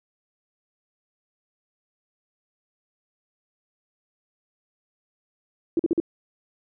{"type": "tone bursts", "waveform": "sine", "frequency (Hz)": 334.9, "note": "E4", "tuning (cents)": 27, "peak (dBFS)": -17, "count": 4, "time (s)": [5.77, 6.001], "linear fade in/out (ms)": 2, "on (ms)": 24, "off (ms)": 45, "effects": []}